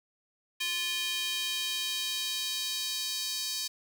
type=tone with high-pass filter sweep; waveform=square; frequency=349.2 Hz; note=F4; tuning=in tune; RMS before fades=-33 dBFS; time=0.6-3.68 s; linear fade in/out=10 ms; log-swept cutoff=2800 to 4500 Hz; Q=2.3; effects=none